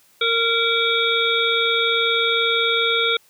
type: harmonic tone with a mistuned harmonic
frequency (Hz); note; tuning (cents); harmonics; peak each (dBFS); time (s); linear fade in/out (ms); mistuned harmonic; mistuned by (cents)
461.2; A#4; -19; 1 / 3 / 5 / 7 / 8; -23 / -23 / -23 / -23 / -23; 0.21-3.17; 5; 7; +72
effects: white hiss -56 dBFS RMS until 3.29 s + high-pass 80 Hz 12 dB/octave